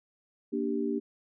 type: chord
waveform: sine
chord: G minor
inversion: first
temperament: just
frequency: 235.2 / 294 / 392 Hz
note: Bb3 / D4 / G4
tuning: +16 / +2 / 0 cents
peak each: -32 dBFS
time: 0.52-1 s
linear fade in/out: 20 ms
effects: none